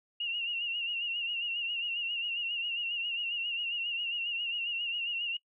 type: tone with vibrato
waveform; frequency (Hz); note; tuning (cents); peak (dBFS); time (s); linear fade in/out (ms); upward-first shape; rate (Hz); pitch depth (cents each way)
sine; 2802; F7; +5; -31; 0.2-5.37; 5; sine; 7.4; 60
effects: noise-tail reverb RT60 0.1 s tail -23 dB re dry